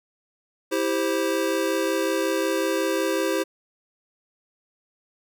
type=chord; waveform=square; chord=C major; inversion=first; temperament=just; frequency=327 / 392.4 / 523.3 Hz; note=E4 / G4 / C5; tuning=-14 / +2 / 0 cents; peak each=-27 dBFS; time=0.71-3.44 s; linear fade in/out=20 ms; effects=none